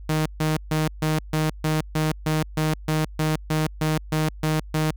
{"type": "tone bursts", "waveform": "sawtooth", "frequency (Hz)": 155.56, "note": "D#3", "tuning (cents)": 0, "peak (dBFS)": -16, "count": 16, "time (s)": [0.09, 4.91], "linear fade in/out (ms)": 5, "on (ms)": 170, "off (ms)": 140, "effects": ["added 50 Hz sine -36 dBFS peak until 4.96 s"]}